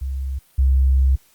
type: tone pair in turn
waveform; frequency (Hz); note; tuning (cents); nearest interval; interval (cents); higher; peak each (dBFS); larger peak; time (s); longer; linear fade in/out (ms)
sine; 66.9 / 66.25; C2 / C2; +39 / +22; unison; 17; first; -22 / -12; second; 0.01-0.39 / 0.58-1.16; second; 10
effects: white hiss -56 dBFS RMS until 1.34 s + Opus 48 kbps